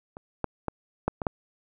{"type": "clicks", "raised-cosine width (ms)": 1, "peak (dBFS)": [-26, -12, -14, -10, -17, -10], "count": 6, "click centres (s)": [0.169, 0.443, 0.683, 1.08, 1.218, 1.268], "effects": []}